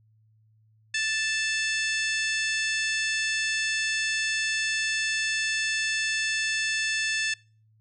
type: harmonic tone with a mistuned harmonic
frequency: 880 Hz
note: A5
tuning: in tune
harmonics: 2 / 3 / 4 / 5 / 6 / 7 / 8 / 9 / 10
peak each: -28 / -30 / -34 / -38 / -36 / -38 / -42 / -43 / -44 dBFS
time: 0.94-7.34 s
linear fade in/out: 5 ms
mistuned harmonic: 7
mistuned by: +67 cents
effects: noise-tail reverb RT60 0.4 s tail -25 dB re dry + added 109 Hz sine -59 dBFS peak until 7.8 s